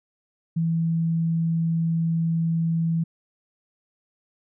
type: tone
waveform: sine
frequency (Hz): 164.81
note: E3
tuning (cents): 0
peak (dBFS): -20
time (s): 0.56-3.04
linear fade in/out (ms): 10
effects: none